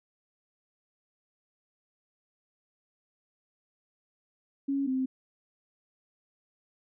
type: tone pair in turn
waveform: sine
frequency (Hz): 276.5 / 261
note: C#4 / C4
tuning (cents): -4 / -4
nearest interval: minor second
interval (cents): 100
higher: first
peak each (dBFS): -26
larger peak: neither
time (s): 4.68-4.87 / 4.87-5.06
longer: neither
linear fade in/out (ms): 10
effects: none